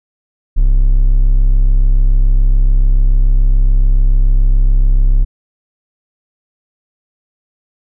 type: tone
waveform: triangle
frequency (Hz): 33.49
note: C1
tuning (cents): +41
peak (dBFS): -4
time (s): 0.56-5.25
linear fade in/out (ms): 20
effects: none